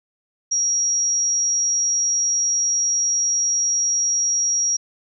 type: tone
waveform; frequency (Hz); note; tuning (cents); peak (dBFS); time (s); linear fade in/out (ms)
sine; 5670; F8; +25; -17; 0.51-4.77; 10
effects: none